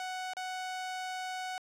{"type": "tone with dropouts", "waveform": "sawtooth", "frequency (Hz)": 742, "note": "F#5", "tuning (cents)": 5, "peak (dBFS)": -32, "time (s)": [0, 1.58], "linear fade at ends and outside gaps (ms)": 1, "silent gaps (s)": [0.335, 0.368], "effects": ["low-pass 8000 Hz 12 dB/octave", "12-bit"]}